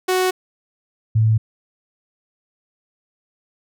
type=tone pair in turn; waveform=sawtooth / sine; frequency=370 / 110.35 Hz; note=F#4 / A2; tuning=0 / +5 cents; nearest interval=octave + major sixth; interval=2095 cents; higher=first; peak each=-12 dBFS; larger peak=neither; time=0.08-0.31 / 1.15-1.38 s; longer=neither; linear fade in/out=10 ms; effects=none

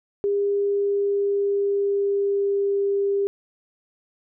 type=tone with pitch glide; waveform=sine; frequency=403.4 to 399 Hz; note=G4 to G4; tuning=+50 to +31 cents; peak=-19 dBFS; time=0.24-3.27 s; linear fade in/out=0 ms; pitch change=-19 cents; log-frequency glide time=0.34-2.81 s; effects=none

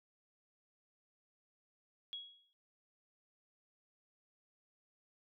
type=tone with exponential decay; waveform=sine; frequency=3323 Hz; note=G#7; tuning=in tune; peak=-39 dBFS; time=2.13-2.53 s; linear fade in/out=0 ms; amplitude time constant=85 ms; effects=none

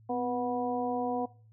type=harmonic tone with a mistuned harmonic; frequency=244.7 Hz; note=B3; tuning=16 cents flat; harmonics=1 / 2 / 3 / 4; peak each=-34 / -34 / -32 / -40 dBFS; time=0.09-1.26 s; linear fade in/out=10 ms; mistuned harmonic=1; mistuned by=+50 cents; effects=noise-tail reverb RT60 0.4 s tail -21 dB re dry + added 110 Hz sine -55 dBFS peak until 1.52 s

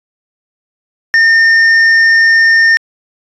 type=tone with hard clipping; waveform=triangle; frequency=1817 Hz; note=A#6; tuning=45 cents flat; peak=-6 dBFS; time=1.14-2.77 s; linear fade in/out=0 ms; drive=8 dB; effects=resampled to 24000 Hz

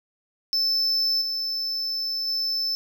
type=tone with level steps; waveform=triangle; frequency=5274 Hz; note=E8; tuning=in tune; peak=-19 / -24 / -22 dBFS; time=0.53-2.75 s; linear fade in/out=0 ms; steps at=1.21 / 2.27 s; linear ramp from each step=10 ms; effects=none

